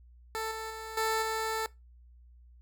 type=tone with level steps; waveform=15% pulse; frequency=442.4 Hz; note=A4; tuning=9 cents sharp; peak=-26 / -30 / -33 / -21 / -24 dBFS; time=0.35-1.66 s; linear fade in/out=0 ms; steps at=0.51 / 0.7 / 0.97 / 1.22 s; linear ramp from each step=5 ms; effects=noise-tail reverb RT60 0.2 s tail -20 dB re dry + added 60 Hz sine -53 dBFS peak until 2.61 s